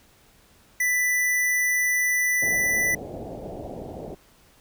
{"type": "tone", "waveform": "square", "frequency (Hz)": 1984, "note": "B6", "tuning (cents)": 7, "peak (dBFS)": -21, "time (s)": [0.8, 2.95], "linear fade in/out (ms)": 5}
{"type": "low-pass noise", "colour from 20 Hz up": "white", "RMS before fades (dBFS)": -36, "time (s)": [2.42, 4.15], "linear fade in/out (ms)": 5, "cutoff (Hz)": 720, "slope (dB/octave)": 48}
{"effects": ["pink hiss -57 dBFS RMS until 4.6 s"]}